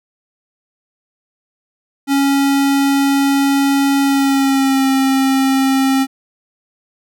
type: tone with pitch glide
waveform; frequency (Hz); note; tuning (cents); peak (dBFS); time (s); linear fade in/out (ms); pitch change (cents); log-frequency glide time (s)
square; 277.2 to 267.8; C#4 to C4; 0 to +40; -12; 2.07-6.07; 50; -60; 4.02-4.87
effects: none